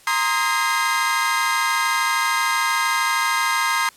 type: tone cluster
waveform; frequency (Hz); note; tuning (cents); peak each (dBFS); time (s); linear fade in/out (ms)
40% pulse; 932 / 1051 / 1251 / 1620 / 2069; A#5 / C6 / D#6 / G#6 / C7; -1 / +7 / +9 / -43 / -20; -24; 0.07-3.89; 2
effects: white hiss -50 dBFS RMS until 3.96 s + low-pass 12000 Hz 12 dB/octave